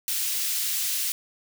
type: high-pass noise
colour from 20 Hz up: white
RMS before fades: -27 dBFS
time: 0.08-1.12 s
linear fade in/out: 0 ms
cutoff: 2700 Hz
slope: 12 dB/octave
effects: none